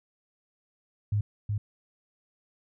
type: tone with echo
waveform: sine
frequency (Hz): 103.83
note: G#2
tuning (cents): 0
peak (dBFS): -23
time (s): 1.12-1.21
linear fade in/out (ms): 5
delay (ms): 370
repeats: 1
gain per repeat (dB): -3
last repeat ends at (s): 1.58
effects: none